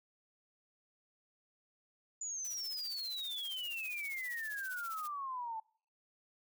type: exponential sweep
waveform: sine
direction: down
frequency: 7040 to 870 Hz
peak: -38 dBFS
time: 2.21-5.6 s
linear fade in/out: 5 ms
type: noise with tremolo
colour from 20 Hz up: blue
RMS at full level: -47 dBFS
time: 2.44-5.08 s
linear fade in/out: 10 ms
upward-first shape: triangle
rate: 15 Hz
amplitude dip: 90%
effects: noise-tail reverb RT60 0.5 s tail -25 dB re dry